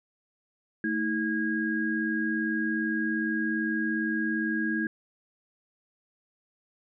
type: tone cluster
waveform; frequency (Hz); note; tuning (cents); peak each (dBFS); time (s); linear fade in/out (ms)
sine; 221.7 / 319.2 / 1638; A3 / D#4 / G#6; +13 / +44 / -24; -30; 0.84-4.87; 2
effects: none